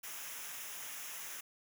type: noise with comb filter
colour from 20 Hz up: white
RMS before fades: -45 dBFS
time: 0.03-1.41 s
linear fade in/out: 10 ms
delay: 0.23 ms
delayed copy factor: -0.65
effects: none